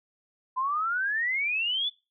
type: exponential sweep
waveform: sine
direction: up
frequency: 1006 to 3533 Hz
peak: -25 dBFS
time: 0.56-1.9 s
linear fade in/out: 20 ms
effects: noise-tail reverb RT60 0.3 s tail -23 dB re dry